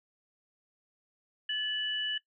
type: tone pair together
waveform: sine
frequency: 1726.1 / 2960 Hz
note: A6 / F#7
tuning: -34 / 0 cents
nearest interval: major sixth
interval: 934 cents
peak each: -35 / -31 dBFS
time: 1.49-2.18 s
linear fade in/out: 5 ms
effects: noise-tail reverb RT60 0.1 s tail -20 dB re dry